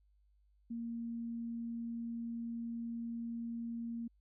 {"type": "tone", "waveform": "sine", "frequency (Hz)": 232.6, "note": "A#3", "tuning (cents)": -4, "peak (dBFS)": -38, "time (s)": [0.7, 4.08], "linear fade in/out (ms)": 10, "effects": ["added 50 Hz sine -67 dBFS peak until 4.2 s"]}